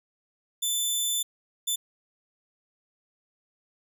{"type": "tone bursts at uneven times", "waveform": "15% pulse", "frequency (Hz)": 3520, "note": "A7", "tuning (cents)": 0, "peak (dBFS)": -18, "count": 2, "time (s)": [[0.62, 1.23], [1.67, 1.76]], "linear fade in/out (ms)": 10, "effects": []}